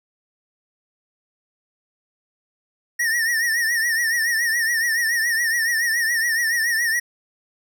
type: tone with vibrato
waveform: square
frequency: 1847 Hz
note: A#6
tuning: 16 cents flat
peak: -19 dBFS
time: 2.99-7 s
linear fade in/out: 10 ms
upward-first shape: triangle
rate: 7.1 Hz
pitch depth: 100 cents each way
effects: none